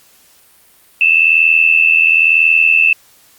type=tone pair together; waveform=sine; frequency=2600 / 2681 Hz; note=E7 / E7; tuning=-24 / +29 cents; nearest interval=minor second; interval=53 cents; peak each=-10 dBFS; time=1.01-2.93 s; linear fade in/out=2 ms; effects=white hiss -48 dBFS RMS until 3.38 s + Opus 48 kbps